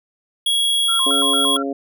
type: tone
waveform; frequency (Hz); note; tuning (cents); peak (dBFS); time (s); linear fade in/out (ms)
square; 3322; G#7; 0; -16; 0.46-1.57; 5
type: tone with vibrato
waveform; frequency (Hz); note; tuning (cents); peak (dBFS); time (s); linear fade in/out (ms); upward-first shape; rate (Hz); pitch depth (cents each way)
sine; 1200; D6; +37; -23; 0.88-1.63; 10; square; 4.4; 220
type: harmonic tone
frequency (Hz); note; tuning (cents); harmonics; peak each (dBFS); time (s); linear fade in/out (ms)
138; C#3; -7; 2 / 3 / 4 / 5; -23 / -27 / -29 / -31; 1.06-1.73; 5
effects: none